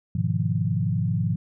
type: chord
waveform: sine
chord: F half-diminished seventh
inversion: first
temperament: equal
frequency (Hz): 103.83 / 123.47 / 155.56 / 174.61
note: Ab2 / Cb3 / Eb3 / F3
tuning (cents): 0 / 0 / 0 / 0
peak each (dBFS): -26 / -27 / -27 / -27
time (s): 0.15-1.36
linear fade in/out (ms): 5
effects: none